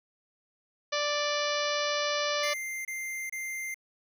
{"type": "harmonic tone", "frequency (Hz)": 587.3, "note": "D5", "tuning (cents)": 0, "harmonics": [1, 2, 3, 4, 5, 6, 7, 8, 9, 10], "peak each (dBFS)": [-31, -34, -36, -37, -38, -39, -39, -40, -41, -41], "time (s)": [0.92, 2.54], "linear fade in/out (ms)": 10}
{"type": "tone bursts", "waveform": "square", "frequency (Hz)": 2093, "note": "C7", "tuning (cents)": 0, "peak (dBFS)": -34, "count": 3, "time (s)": [2.43, 3.744], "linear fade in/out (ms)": 5, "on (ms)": 420, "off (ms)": 27}
{"effects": []}